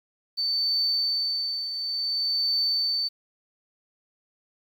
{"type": "tone with tremolo", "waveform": "sine", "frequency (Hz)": 4539, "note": "C#8", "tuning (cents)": 40, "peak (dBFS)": -20, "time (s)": [0.37, 3.09], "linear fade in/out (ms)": 20, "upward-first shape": "triangle", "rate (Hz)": 0.56, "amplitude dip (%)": 65, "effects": ["tanh soft clip ceiling -17 dBFS", "9-bit"]}